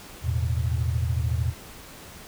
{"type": "chord", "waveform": "sine", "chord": "E suspended fourth", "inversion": "none", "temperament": "equal with one note detuned", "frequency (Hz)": [81.7, 110, 123.47], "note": ["E2", "A2", "B2"], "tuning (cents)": [-15, 0, 0], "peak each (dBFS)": [-25, -28, -28], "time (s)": [0.22, 1.54], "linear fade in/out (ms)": 50, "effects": ["pink hiss -44 dBFS RMS until 2.27 s"]}